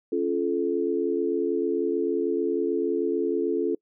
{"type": "chord", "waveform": "sine", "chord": "Db augmented", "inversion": "none", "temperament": "just", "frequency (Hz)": [277.2, 346.5, 433.1], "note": ["Db4", "F4", "A4"], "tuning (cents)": [0, -14, -27], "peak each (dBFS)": [-29, -26, -26], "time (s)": [0.12, 3.75], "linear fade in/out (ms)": 5, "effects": ["noise-tail reverb RT60 0.1 s tail -26 dB re dry"]}